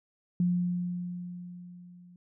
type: tone with level ramp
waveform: sine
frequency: 177.3 Hz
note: F3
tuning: 26 cents sharp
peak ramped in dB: -22 to -51 dBFS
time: 0.4-2.16 s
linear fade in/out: 2 ms
effects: none